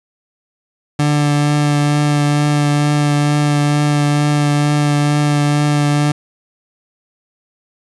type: tone with vibrato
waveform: 30% pulse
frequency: 146.83 Hz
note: D3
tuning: in tune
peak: -9 dBFS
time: 0.99-6.12 s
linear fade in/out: 5 ms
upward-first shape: triangle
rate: 2.2 Hz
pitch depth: 14 cents each way
effects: resampled to 24000 Hz + 8-bit